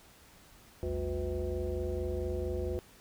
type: tone with frequency modulation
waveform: sine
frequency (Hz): 222.2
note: A3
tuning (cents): +17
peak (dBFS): -31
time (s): 0.83-2.79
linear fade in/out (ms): 0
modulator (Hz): 140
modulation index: 2.2
effects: pink hiss -58 dBFS RMS until 3 s